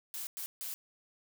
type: noise bursts at uneven times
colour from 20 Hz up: blue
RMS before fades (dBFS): -40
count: 3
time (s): 0.14-0.27 / 0.37-0.46 / 0.61-0.74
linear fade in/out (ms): 0
effects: none